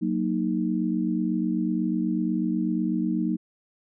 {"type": "chord", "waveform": "sine", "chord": "D# minor", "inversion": "first", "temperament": "equal", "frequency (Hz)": [185, 233.1, 311.1], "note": ["F#3", "A#3", "D#4"], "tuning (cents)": [0, 0, 0], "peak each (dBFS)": -27, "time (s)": [0.01, 3.37], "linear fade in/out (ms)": 20, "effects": []}